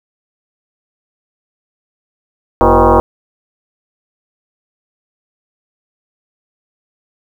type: tone with frequency modulation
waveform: sine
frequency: 235.7 Hz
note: A#3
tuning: 19 cents sharp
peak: -5 dBFS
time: 2.61-3 s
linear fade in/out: 0 ms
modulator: 143 Hz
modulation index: 6.3
effects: 7-bit